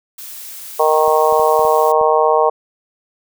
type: noise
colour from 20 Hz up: blue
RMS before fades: -32 dBFS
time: 0.18-1.92 s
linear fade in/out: 5 ms
type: harmonic tone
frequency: 155.5 Hz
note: D#3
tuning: 1 cent flat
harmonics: 3 / 4 / 5 / 6 / 7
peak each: -15 / -16 / -17 / -18 / -18 dBFS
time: 0.79-2.5 s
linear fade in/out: 10 ms
type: clicks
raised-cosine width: 3 ms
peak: -24 dBFS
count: 6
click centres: 1.08 / 1.325 / 1.397 / 1.594 / 1.651 / 2.013 s
effects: none